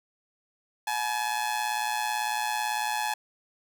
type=tone with amplitude modulation; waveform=sawtooth; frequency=850 Hz; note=G#5; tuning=40 cents sharp; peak=-20 dBFS; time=0.87-3.14 s; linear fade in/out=5 ms; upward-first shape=sine; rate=118 Hz; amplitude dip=70%; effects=none